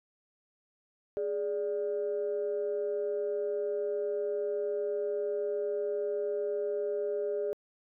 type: tone pair together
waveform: sine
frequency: 415.3 / 587.2 Hz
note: G#4 / D5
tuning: 0 / 0 cents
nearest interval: tritone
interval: 600 cents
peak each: -30 / -34 dBFS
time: 1.17-7.53 s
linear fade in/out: 0 ms
effects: tanh soft clip ceiling -23 dBFS